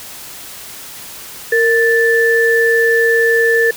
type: tone pair together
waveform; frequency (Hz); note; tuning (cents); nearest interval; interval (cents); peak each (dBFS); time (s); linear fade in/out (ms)
sine; 461.5 / 1760; A#4 / A6; -17 / 0; octave + major seventh; 2317; -12; 1.52-3.71; 5
effects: white hiss -32 dBFS RMS until 3.76 s

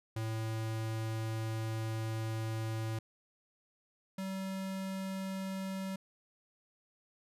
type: tone pair in turn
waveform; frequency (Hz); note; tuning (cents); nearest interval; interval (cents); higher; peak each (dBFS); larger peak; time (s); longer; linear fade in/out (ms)
square; 111.3 / 191.48; A2 / G3; +20 / -40; major sixth; 940; second; -35 / -37; first; 0.16-2.99 / 4.18-5.96; first; 5
effects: resampled to 32000 Hz

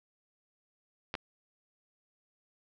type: clicks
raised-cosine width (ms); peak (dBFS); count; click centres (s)
0.3; -19; 2; 1.141 / 1.152
effects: resampled to 16000 Hz + 10-bit

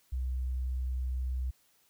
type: tone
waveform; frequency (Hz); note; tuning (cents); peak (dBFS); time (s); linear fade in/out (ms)
sine; 63.6; C2; -48; -30; 0.12-1.51; 10
effects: white hiss -68 dBFS RMS until 1.89 s

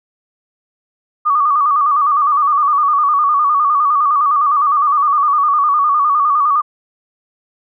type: tone with vibrato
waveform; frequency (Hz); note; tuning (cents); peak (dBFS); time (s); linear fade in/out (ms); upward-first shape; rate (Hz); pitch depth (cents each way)
sine; 1170; D6; -7; -10; 1.25-6.62; 20; square; 9.8; 67
effects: none

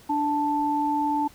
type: tone pair together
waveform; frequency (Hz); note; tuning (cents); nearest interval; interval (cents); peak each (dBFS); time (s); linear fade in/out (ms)
sine; 293.7 / 880.1; D4 / A5; 0 / 0; octave + perfect fifth; 1900; -26 / -23; 0.09-1.28; 10
effects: pink hiss -52 dBFS RMS until 1.34 s

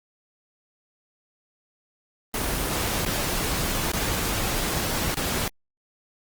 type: noise with dropouts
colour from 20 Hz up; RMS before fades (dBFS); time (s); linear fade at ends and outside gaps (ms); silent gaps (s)
pink; -26; 2.34-5.48; 2; 3.051-3.06 / 3.919-3.934 / 5.145-5.169
effects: Opus 24 kbps

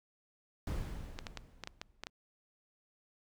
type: noise with exponential decay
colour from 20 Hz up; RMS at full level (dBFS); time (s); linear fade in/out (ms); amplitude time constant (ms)
brown; -34; 0.67-2.1; 2; 310
type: clicks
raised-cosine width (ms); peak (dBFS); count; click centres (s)
0.2; -23; 8; 1.189 / 1.268 / 1.373 / 1.637 / 1.674 / 1.815 / 2.036 / 2.069
effects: none

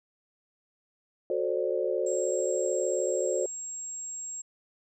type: chord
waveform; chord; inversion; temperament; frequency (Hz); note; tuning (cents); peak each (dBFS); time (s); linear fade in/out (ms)
sine; D dominant seventh; first; just; 367.1 / 440.5 / 528.6 / 587.3; F#4 / A4 / C5 / D5; -14 / +2 / +18 / 0; -31 / -32 / -30 / -33; 1.3-3.46; 2
type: tone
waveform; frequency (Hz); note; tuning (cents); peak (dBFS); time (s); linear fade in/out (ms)
sine; 7560; A#8; +23; -35; 2.06-4.42; 10
effects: none

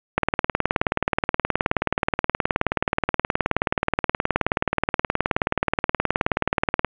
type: click train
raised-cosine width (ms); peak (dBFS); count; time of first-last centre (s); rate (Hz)
0.5; -3; 127; 0.18-6.847; 18.9
effects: resampled to 8000 Hz + 7-bit

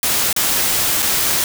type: noise with dropouts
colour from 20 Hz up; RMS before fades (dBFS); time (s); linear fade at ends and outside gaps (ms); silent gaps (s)
white; -17; 0.03-1.44; 1; 0.328-0.363 / 1.022-1.026
effects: none

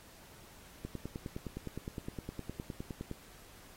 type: click train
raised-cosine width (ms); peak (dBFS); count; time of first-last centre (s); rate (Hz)
3; -26; 23; 0.85-3.113; 9.72
effects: pink hiss -57 dBFS RMS until 3.76 s + AAC 48 kbps

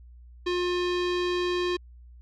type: tone with low-pass filter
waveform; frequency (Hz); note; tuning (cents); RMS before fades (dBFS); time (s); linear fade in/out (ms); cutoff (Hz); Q
square; 356; F4; +33; -27; 0.46-1.77; 10; 3900; 2.1
effects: added 60 Hz sine -46 dBFS peak until 2.21 s

